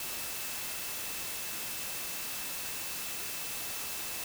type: tone in noise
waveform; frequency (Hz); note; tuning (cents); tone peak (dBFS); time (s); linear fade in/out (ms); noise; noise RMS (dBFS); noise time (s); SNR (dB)
sine; 2637; E7; 0; -48; 0-4.24; 2; white; -38; 0-4.24; -13
effects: none